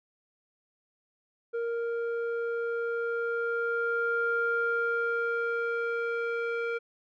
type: tone with low-pass filter sweep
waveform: square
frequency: 466.2 Hz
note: A#4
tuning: in tune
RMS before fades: -30 dBFS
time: 1.53-6.79 s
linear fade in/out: 20 ms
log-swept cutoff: 980 to 1900 Hz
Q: 4.9
effects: none